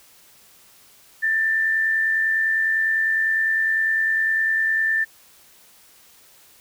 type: tone with amplitude modulation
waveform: sine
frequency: 1779 Hz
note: A6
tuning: 19 cents sharp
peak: -16 dBFS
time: 1.22-5.05 s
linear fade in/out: 20 ms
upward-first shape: sine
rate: 89.9 Hz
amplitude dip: 35%
effects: white hiss -52 dBFS RMS until 6.6 s

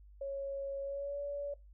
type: tone with pitch glide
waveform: sine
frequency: 552 to 571.1 Hz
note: C#5 to D5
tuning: -7 to -49 cents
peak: -36 dBFS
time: 0.21-1.54 s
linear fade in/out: 5 ms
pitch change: +58 cents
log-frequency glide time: 0.81-1.2 s
effects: noise-tail reverb RT60 0.2 s tail -20 dB re dry + added 50 Hz sine -54 dBFS peak until 1.73 s

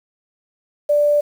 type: tone with quantisation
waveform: sine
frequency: 587.3 Hz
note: D5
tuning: in tune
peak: -12 dBFS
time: 0.89-1.21 s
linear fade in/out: 10 ms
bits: 7
effects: none

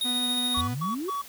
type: tone with tremolo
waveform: square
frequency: 3727 Hz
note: A#7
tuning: 1 cent flat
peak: -25 dBFS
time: 0.01-0.61 s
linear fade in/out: 2 ms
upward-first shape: sine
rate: 14 Hz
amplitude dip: 25%
type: tone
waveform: 45% pulse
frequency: 246.9 Hz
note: B3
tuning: in tune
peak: -31 dBFS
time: 0.04-0.75 s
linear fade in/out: 20 ms
type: tone bursts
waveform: triangle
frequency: 1131 Hz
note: C#6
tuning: 34 cents sharp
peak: -26 dBFS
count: 3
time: 0.54-1.22 s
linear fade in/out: 10 ms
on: 140 ms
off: 130 ms
type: exponential sweep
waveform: sine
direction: up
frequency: 72.6 to 406 Hz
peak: -29 dBFS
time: 0.57-1.1 s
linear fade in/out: 5 ms
effects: white hiss -46 dBFS RMS until 1.28 s

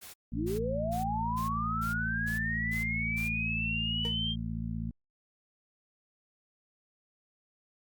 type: noise bursts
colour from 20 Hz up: white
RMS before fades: -47 dBFS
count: 8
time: 0.01-3.29 s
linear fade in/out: 20 ms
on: 130 ms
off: 320 ms
type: harmonic tone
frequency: 56 Hz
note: A1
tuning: 31 cents sharp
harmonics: 1 / 2 / 3 / 4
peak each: -38 / -38 / -38 / -38 dBFS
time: 0.32-4.91 s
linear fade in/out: 5 ms
type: linear sweep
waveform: sine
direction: up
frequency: 261.6 to 3204 Hz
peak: -31 dBFS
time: 0.34-4.36 s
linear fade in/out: 50 ms
type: tone with exponential decay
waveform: 35% pulse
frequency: 466.2 Hz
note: A#4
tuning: in tune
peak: -34 dBFS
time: 4.05-4.19 s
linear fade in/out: 0 ms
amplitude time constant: 30 ms
effects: Opus 48 kbps

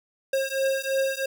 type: beating tone pair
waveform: square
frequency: 536 / 539 Hz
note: C5 / C#5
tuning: +42 / -49 cents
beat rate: 3 Hz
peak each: -27 dBFS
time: 0.33-1.26 s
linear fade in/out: 5 ms
effects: none

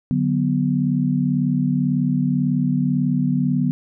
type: chord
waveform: sine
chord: B minor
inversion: first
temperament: equal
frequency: 146.83 / 185 / 246.9 Hz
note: D3 / F#3 / B3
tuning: 0 / 0 / 0 cents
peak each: -21 / -22 / -20 dBFS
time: 0.11-3.71 s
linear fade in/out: 0 ms
effects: none

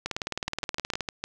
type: two click trains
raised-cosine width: 0.2 ms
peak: -13 / -12 dBFS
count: 6 / 19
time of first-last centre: 0.48-1.24 / 0.06-1.007 s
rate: 6.58 / 19 Hz
effects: none

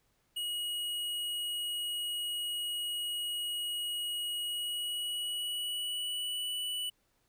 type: tone with pitch glide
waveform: square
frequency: 2900 to 2963 Hz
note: F#7 to F#7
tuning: -35 to +2 cents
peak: -34 dBFS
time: 0.36-6.9 s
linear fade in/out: 10 ms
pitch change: +37 cents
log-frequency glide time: 4.45-6.57 s
effects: pink hiss -74 dBFS RMS until 7.28 s

